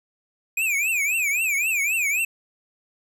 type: tone with vibrato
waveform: square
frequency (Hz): 2444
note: D#7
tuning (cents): -32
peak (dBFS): -21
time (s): 0.57-2.25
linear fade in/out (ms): 5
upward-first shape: triangle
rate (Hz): 3.8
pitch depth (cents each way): 210
effects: none